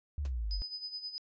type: exponential sweep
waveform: sine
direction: down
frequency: 76.2 to 43.22 Hz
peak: -32 dBFS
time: 0.18-0.62 s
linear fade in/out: 0 ms
type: noise with exponential decay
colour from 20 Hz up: pink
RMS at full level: -45 dBFS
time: 0.25-0.33 s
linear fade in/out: 1 ms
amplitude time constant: 16 ms
type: tone with tremolo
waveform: sine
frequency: 5000 Hz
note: D#8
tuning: 8 cents sharp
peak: -36 dBFS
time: 0.51-1.18 s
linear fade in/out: 0 ms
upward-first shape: sine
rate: 9.5 Hz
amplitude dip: 70%
effects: resampled to 16000 Hz